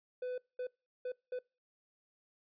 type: tone bursts at uneven times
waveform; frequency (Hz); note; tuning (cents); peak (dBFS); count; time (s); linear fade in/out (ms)
triangle; 501; B4; +25; -34; 4; 0.22-0.38 / 0.59-0.67 / 1.05-1.12 / 1.32-1.39; 5
effects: noise-tail reverb RT60 0.3 s tail -25 dB re dry + resampled to 11025 Hz